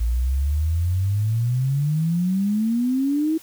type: exponential sweep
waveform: sine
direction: up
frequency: 55.9 to 324.9 Hz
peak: -18 dBFS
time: 0-3.38 s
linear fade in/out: 10 ms
effects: white hiss -47 dBFS RMS until 3.42 s